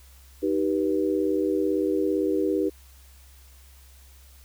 sine chord, Eb augmented, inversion none, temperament just, 311.1 / 388.9 / 486.1 Hz, Eb4 / G4 / B4, 0 / -14 / -28 cents, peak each -25 / -25 / -28 dBFS, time 0.42-2.7 s, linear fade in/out 20 ms, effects added 66 Hz sine -49 dBFS peak until 4.44 s + white hiss -56 dBFS RMS until 4.44 s

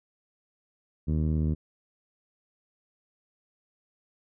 10% pulse tone with low-pass filter, 77.78 Hz, D#2, in tune, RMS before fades -26 dBFS, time 1.07-1.55 s, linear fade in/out 20 ms, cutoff 180 Hz, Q 0.79, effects none

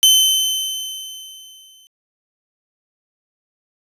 sawtooth tone with exponential decay, 3067 Hz, G7, 38 cents flat, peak -4 dBFS, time 0.03-1.87 s, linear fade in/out 0 ms, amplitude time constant 400 ms, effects resampled to 32000 Hz

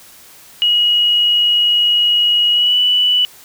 sine tone with pitch glide, 2900 to 2966 Hz, F#7 to F#7, -35 to +4 cents, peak -10 dBFS, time 0.62-3.25 s, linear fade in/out 0 ms, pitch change +39 cents, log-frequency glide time 2.52-2.77 s, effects white hiss -42 dBFS RMS until 3.44 s

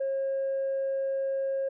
sine tone, 541 Hz, C#5, 42 cents flat, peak -25 dBFS, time 0-1.69 s, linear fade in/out 10 ms, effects tanh soft clip ceiling -24 dBFS

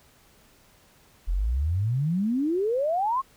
sine exponential sweep, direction up, 40 to 1106 Hz, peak -22 dBFS, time 1.27-3.22 s, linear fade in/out 20 ms, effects pink hiss -58 dBFS RMS until 3.36 s

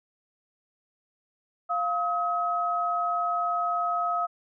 sine tone pair together, 698.5 / 1275.1 Hz, F5 / D#6, 0 / +42 cents, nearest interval minor seventh, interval 1042 cents, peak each -28 / -26 dBFS, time 1.69-4.27 s, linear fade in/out 20 ms, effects none

